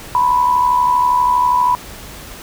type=tone with amplitude modulation; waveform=sine; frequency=987.8 Hz; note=B5; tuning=in tune; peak=-8 dBFS; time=0.15-1.75 s; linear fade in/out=0 ms; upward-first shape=sine; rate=72.5 Hz; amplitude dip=55%; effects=added 50 Hz sine -42 dBFS peak until 2.42 s + pink hiss -34 dBFS RMS until 2.42 s